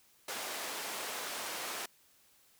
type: band-pass noise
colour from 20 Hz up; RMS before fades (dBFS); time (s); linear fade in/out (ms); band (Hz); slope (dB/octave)
pink; -40; 0.28-1.86; 5; 520 to 16000; 12
effects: white hiss -66 dBFS RMS until 2.59 s